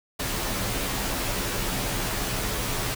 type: noise with comb filter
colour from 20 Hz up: pink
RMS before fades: -28 dBFS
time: 0.19-2.95 s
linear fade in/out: 10 ms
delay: 13 ms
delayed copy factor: -0.85
effects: none